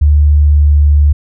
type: tone with pitch glide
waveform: sine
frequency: 73.8 to 73.21 Hz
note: D2 to D2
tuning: +9 to -5 cents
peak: -4 dBFS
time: 0.01-1.13 s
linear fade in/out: 10 ms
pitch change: -14 cents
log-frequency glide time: 0.4-0.84 s
effects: none